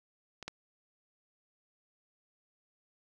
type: clicks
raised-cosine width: 0.2 ms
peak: -26 / -21 dBFS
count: 2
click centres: 0.427 / 0.48 s
effects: none